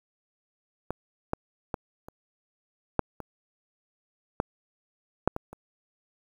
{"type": "clicks", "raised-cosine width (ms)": 1, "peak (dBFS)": [-16, -12, -15, -28, -7, -23, -10, -6, -17, -28], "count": 10, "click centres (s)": [0.906, 1.334, 1.742, 2.085, 2.993, 3.203, 4.401, 5.276, 5.364, 5.53], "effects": ["8-bit"]}